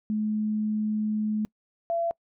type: tone pair in turn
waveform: sine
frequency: 213.8 / 676.2 Hz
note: A3 / E5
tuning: -49 / +44 cents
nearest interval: octave + minor sixth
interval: 1993 cents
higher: second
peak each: -24 dBFS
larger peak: neither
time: 0.1-1.45 / 1.9-2.11 s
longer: first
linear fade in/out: 0 ms
effects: noise-tail reverb RT60 0.1 s tail -25 dB re dry